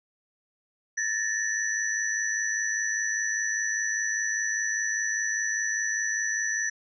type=tone cluster; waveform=sine; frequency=1730 / 1835 / 5930 Hz; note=A6 / A#6 / F#8; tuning=-30 / -28 / +3 cents; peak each=-30 dBFS; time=0.97-6.7 s; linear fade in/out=10 ms; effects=none